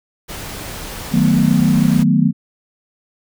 pink noise, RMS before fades -29 dBFS, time 0.28-2.04 s, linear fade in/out 20 ms
sine chord, B dominant seventh, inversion first, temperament equal, 155.56 / 185 / 220 / 246.9 Hz, D#3 / F#3 / A3 / B3, 0 / 0 / 0 / 0 cents, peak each -16 dBFS, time 1.11-2.33 s, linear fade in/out 50 ms
effects none

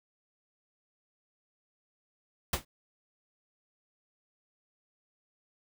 pink noise with exponential decay, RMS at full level -24 dBFS, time 2.53-2.65 s, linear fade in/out 5 ms, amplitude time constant 24 ms, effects none

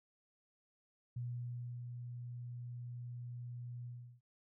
sine tone with ADSR envelope, 121.4 Hz, B2, 29 cents flat, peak -38 dBFS, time 1.16-4.21 s, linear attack 7 ms, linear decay 660 ms, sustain -5 dB, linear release 350 ms, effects none

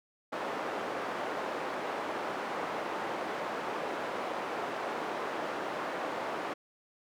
white band-pass noise, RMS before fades -36 dBFS, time 0.32-6.54 s, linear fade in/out 10 ms, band 320 to 1000 Hz, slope 12 dB/octave, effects none

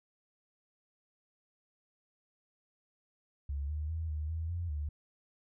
sine tone with pitch steps, 70.5 / 75.9 / 81 / 76.3 / 81.2 / 86.4 / 74.2 Hz, C#2 / D#2 / E2 / D#2 / E2 / F2 / D2, +30 / -42 / -30 / -33 / -26 / -18 / +18 cents, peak -33 dBFS, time 3.49-4.89 s, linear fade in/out 5 ms, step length 200 ms, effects none

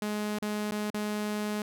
sawtooth tone with dropouts, 210 Hz, G#3, 19 cents sharp, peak -26 dBFS, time 0.02-1.62 s, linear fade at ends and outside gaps 2 ms, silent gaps 0.386-0.423 / 0.71-0.719 / 0.903-0.943 s, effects none

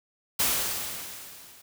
white noise with level ramp, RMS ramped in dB -23 to -52 dBFS, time 0.39-1.62 s, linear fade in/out 10 ms, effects none

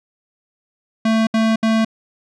square tone bursts, 222.5 Hz, A3, 20 cents sharp, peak -14 dBFS, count 3, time 1.05-1.848 s, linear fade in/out 5 ms, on 220 ms, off 69 ms, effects low-pass 5000 Hz 12 dB/octave

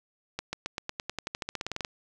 accelerating click train, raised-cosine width 0.2 ms, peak -15 dBFS, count 19, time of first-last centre 0.39-1.848 s, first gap 140 ms, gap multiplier 0.93, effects none

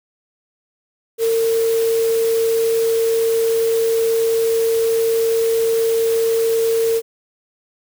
sine tone in noise, 454.7 Hz, A#4, 43 cents flat, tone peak -14 dBFS, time 1.18-7.02 s, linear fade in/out 50 ms, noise white, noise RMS -30 dBFS, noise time 1.18-7.02 s, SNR +13 dB, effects none

